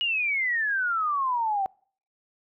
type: exponential sweep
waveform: sine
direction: down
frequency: 2913 to 756 Hz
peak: -23 dBFS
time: 0.01-1.66 s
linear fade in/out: 0 ms
effects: noise-tail reverb RT60 0.5 s tail -26 dB re dry